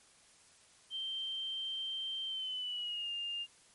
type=tone with pitch glide; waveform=sine; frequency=3136 to 2810 Hz; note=G7 to F7; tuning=0 to +10 cents; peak=-36 dBFS; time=0.9-3.47 s; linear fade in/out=50 ms; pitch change=-190 cents; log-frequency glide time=2.26-3.11 s; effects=white hiss -63 dBFS RMS until 3.74 s + MP3 48 kbps